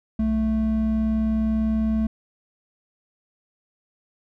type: tone pair together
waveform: triangle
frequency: 61.74 / 219.9 Hz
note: B1 / A3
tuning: 0 / -1 cents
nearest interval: octave + minor seventh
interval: 2199 cents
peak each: -25 / -18 dBFS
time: 0.19-2.07 s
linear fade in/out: 5 ms
effects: none